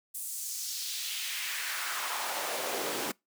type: noise with high-pass filter sweep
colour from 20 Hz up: pink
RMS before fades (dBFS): -35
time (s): 0.14-3.12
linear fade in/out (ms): 10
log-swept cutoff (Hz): 10000 to 290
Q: 1.6
effects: noise-tail reverb RT60 0.2 s tail -25 dB re dry